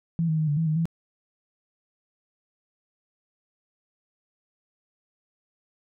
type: tone with pitch steps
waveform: sine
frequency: 166.3 / 157.8 / 156 / 146 / 162.7 / 155 / 165.3 Hz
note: E3 / D#3 / D#3 / D3 / E3 / D#3 / E3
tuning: +16 / +25 / +5 / -10 / -22 / -6 / +5 cents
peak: -21 dBFS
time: 0.19-0.855 s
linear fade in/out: 0 ms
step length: 95 ms
effects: none